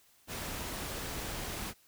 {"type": "noise", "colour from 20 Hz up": "pink", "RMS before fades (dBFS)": -39, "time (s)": [0.27, 1.74], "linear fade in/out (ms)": 50, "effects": ["white hiss -65 dBFS RMS until 1.87 s"]}